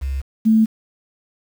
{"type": "tone pair in turn", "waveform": "sine", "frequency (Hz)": [67.5, 220.5], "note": ["C#2", "A3"], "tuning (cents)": [-45, 4], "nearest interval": "octave + minor sixth", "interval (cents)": 2049, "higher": "second", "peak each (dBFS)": [-20, -10], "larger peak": "second", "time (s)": [[0.01, 0.22], [0.45, 0.66]], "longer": "neither", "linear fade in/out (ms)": 20, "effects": ["7-bit"]}